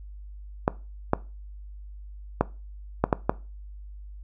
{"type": "clicks", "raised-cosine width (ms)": 1, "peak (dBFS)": -5, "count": 6, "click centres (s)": [0.679, 1.134, 2.41, 3.04, 3.128, 3.295], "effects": ["noise-tail reverb RT60 0.3 s tail -19 dB re dry", "added 50 Hz sine -39 dBFS peak until 4.23 s"]}